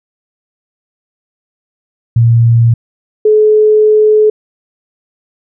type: tone pair in turn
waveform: sine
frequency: 116.54 / 428 Hz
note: A#2 / A4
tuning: 0 / -48 cents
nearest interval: octave + major seventh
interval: 2252 cents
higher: second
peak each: -4 dBFS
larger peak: neither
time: 2.16-2.74 / 3.25-4.3 s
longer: second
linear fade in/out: 5 ms
effects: none